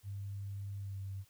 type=tone with pitch glide; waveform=sine; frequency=99.5 to 97.28 Hz; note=G2 to G2; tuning=+26 to -13 cents; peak=-39 dBFS; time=0.03-1.25 s; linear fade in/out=50 ms; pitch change=-39 cents; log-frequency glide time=0.78-1.01 s; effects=white hiss -68 dBFS RMS until 1.29 s